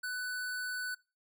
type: tone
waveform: square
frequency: 1494 Hz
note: F#6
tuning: 16 cents sharp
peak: -35 dBFS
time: 0.03-0.95 s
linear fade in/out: 10 ms
effects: noise-tail reverb RT60 0.3 s tail -23 dB re dry + MP3 96 kbps